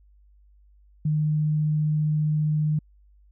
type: tone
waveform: sine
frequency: 152.5 Hz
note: D#3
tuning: 34 cents flat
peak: -20 dBFS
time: 1.05-2.79 s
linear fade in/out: 5 ms
effects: added 50 Hz sine -53 dBFS peak until 3.31 s